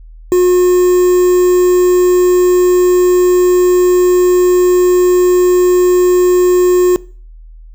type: tone with quantisation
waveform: triangle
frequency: 360 Hz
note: F#4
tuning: 47 cents flat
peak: -4 dBFS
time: 0.32-6.96 s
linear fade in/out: 0 ms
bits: 4
effects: noise-tail reverb RT60 0.4 s tail -21 dB re dry + added 40 Hz sine -32 dBFS peak until 7.74 s